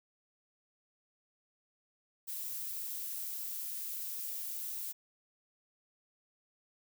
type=noise; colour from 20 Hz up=violet; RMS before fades=-40 dBFS; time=2.27-4.93 s; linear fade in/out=20 ms; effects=none